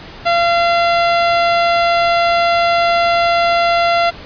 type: tone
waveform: sawtooth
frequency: 685 Hz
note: F5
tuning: 34 cents flat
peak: -7 dBFS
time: 0.25-4.11 s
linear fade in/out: 20 ms
effects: pink hiss -34 dBFS RMS until 4.25 s + resampled to 11025 Hz